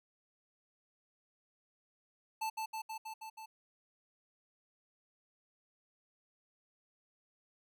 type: tone with echo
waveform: square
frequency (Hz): 880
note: A5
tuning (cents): 0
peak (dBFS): -35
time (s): 2.41-2.5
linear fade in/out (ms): 10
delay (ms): 160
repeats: 6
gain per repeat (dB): -2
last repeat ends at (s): 3.46
effects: none